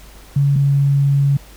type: tone pair in turn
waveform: sine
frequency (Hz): 140.9 / 140.15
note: C#3 / C#3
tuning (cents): +29 / +19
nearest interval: unison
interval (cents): 10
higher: first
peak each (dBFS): -11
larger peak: neither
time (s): 0.36-0.56 / 0.56-1.37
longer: second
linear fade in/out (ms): 5
effects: added 50 Hz sine -40 dBFS peak until 1.56 s + pink hiss -44 dBFS RMS until 1.56 s